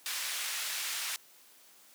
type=band-pass noise; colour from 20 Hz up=pink; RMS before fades=-36 dBFS; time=0.06-1.16 s; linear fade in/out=0 ms; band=1900 to 15000 Hz; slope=12 dB/octave; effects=white hiss -59 dBFS RMS until 1.94 s + high-pass 200 Hz 12 dB/octave